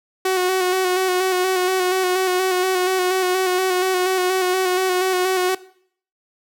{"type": "tone with vibrato", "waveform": "sawtooth", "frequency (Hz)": 370, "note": "F#4", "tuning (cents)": 0, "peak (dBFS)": -13, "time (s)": [0.25, 5.55], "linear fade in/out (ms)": 5, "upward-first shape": "square", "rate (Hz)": 4.2, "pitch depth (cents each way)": 28, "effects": ["noise-tail reverb RT60 0.6 s tail -19 dB re dry"]}